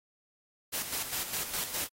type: noise with tremolo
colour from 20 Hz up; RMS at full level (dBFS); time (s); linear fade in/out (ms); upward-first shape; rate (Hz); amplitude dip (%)
white; -33; 0.72-1.88; 20; square; 4.9; 55
effects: AAC 48 kbps